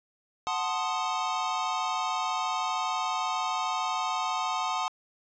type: chord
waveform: square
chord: F# diminished seventh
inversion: none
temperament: equal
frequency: 740 / 880 / 1046.5 / 1244.5 Hz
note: F#5 / A5 / C6 / Eb6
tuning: 0 / 0 / 0 / 0 cents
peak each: -34 dBFS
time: 0.47-4.88 s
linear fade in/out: 0 ms
effects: resampled to 16000 Hz + 9-bit